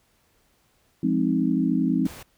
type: chord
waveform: sine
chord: F minor seventh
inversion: none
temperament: equal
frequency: 174.61 / 207.7 / 261.6 / 311.1 Hz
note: F3 / Ab3 / C4 / Eb4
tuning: 0 / 0 / 0 / 0 cents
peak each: -26 / -26 / -23 / -26 dBFS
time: 1.03-2.07 s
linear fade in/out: 5 ms
type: noise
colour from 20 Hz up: pink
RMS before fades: -42 dBFS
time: 2.05-2.23 s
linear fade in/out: 5 ms
effects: pink hiss -65 dBFS RMS until 2.37 s